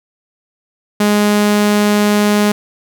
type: tone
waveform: sawtooth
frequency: 207.7 Hz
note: G#3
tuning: in tune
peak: -6 dBFS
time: 1-2.52 s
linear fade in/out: 5 ms
effects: none